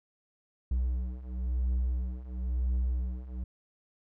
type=beating tone pair; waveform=triangle; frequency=61.6 / 62.58 Hz; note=B1 / B1; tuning=-4 / +24 cents; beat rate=0.98 Hz; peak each=-31 / -28 dBFS; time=0.71-3.44 s; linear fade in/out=5 ms; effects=none